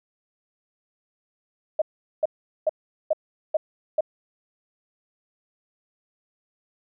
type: tone bursts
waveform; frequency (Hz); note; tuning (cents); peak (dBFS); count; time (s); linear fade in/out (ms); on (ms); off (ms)
sine; 622.3; D#5; 0; -17; 6; 1.79-4.008; 5; 28; 410
effects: none